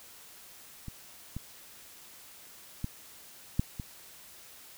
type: clicks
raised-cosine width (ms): 5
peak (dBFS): -27 / -24 / -20 / -13 / -24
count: 5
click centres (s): 0.883 / 1.366 / 2.844 / 3.595 / 3.798
effects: white hiss -52 dBFS RMS until 4.77 s